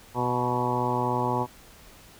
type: harmonic tone with a mistuned harmonic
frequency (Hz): 123.47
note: B2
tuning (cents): 0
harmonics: 1 / 2 / 3 / 4 / 5 / 6 / 7 / 8 / 9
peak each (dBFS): -31 / -32 / -32 / -34 / -36 / -36 / -29 / -30 / -36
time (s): 0.14-1.47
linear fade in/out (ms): 50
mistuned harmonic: 8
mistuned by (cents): -24
effects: pink hiss -51 dBFS RMS until 2.19 s